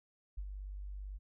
sine tone with ADSR envelope, 48.99 Hz, G1, in tune, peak -36 dBFS, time 0.37-1.19 s, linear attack 13 ms, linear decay 60 ms, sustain -5 dB, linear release 29 ms, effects none

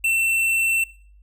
sine tone with tanh clipping, 2690 Hz, E7, 34 cents sharp, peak -19 dBFS, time 0.04-0.84 s, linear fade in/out 5 ms, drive 15 dB, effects noise-tail reverb RT60 0.5 s tail -22 dB re dry + added 50 Hz sine -47 dBFS peak until 1.22 s

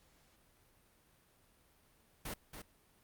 pink noise with echo, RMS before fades -42 dBFS, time 2.25-2.34 s, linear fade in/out 5 ms, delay 280 ms, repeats 1, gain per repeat -7 dB, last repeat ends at 2.62 s, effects pink hiss -69 dBFS RMS until 3.03 s + Opus 48 kbps

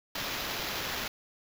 white noise with sample-and-hold, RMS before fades -35 dBFS, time 0.15-1.08 s, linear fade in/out 5 ms, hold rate 8820 Hz, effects none

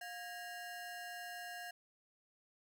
35% pulse ring-modulated tone, 1174 Hz, D6, 1 cent flat, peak -40 dBFS, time 0.01-1.71 s, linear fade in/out 5 ms, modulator 466 Hz, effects none

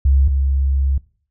sine tone pair in turn, 68.1 / 68.1 Hz, C#2 / C#2, -30 / -30 cents, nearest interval unison, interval 0 cents, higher neither, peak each -10 / -14 dBFS, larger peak first, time 0.05-0.28 / 0.28-0.98 s, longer second, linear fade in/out 5 ms, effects noise-tail reverb RT60 0.5 s tail -21 dB re dry

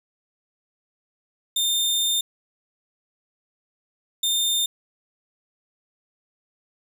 sawtooth tone bursts at uneven times, 3619 Hz, A7, 48 cents sharp, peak -17 dBFS, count 2, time 1.56-2.21 / 4.23-4.66 s, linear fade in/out 5 ms, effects none

